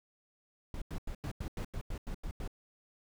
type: noise bursts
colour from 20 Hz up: brown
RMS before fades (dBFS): -38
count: 11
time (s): 0.74-2.477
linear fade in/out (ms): 2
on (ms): 77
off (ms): 89
effects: none